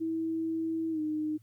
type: tone with pitch glide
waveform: sine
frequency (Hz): 324.6 to 306.9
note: E4 to D#4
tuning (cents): -27 to -24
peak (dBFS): -29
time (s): 0-1.38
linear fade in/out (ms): 20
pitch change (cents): -97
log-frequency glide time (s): 0.91-1
effects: added 112 Hz sine -56 dBFS peak until 1.42 s + white hiss -74 dBFS RMS until 1.42 s